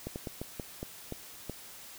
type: slowing click train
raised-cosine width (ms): 2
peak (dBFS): -23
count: 8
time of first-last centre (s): 0.07-1.497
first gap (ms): 89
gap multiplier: 1.27
effects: white hiss -49 dBFS RMS until 1.98 s